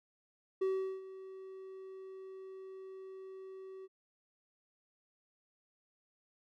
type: tone with ADSR envelope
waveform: triangle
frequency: 381 Hz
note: G4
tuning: 49 cents flat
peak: -27 dBFS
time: 0.61-3.88 s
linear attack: 10 ms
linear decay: 390 ms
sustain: -17 dB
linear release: 35 ms
effects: none